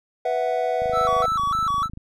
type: chord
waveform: triangle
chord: B suspended fourth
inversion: none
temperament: equal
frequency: 493.9 / 659.3 / 740 Hz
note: B4 / E5 / F#5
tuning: 0 / 0 / 0 cents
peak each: -23 dBFS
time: 0.25-1.26 s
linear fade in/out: 5 ms
type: click train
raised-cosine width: 5 ms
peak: -25 dBFS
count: 31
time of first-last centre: 0.82-1.974 s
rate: 26 Hz
type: tone with vibrato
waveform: triangle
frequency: 1222 Hz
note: D#6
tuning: 32 cents flat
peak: -18 dBFS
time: 0.92-1.89 s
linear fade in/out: 50 ms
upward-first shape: square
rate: 3.3 Hz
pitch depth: 130 cents each way
effects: none